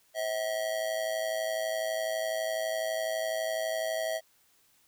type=tone with amplitude modulation; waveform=square; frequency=644 Hz; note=E5; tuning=41 cents flat; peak=-27 dBFS; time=0.14-4.21 s; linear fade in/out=50 ms; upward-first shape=sine; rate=112 Hz; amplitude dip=70%; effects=white hiss -66 dBFS RMS until 4.87 s